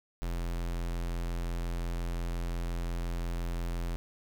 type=tone; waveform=square; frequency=42.85 Hz; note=F1; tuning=32 cents flat; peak=-32 dBFS; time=0.22-3.96 s; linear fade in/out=0 ms; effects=none